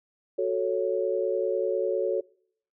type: chord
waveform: sine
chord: F# minor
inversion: none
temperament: equal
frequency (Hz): 370 / 440 / 554.4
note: F#4 / A4 / C#5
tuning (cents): 0 / 0 / 0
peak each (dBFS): -28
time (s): 0.38-2.21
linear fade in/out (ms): 10
effects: noise-tail reverb RT60 0.6 s tail -24 dB re dry